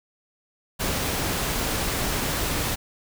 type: noise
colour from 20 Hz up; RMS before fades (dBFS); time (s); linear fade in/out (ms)
pink; -26; 0.79-2.76; 20
effects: none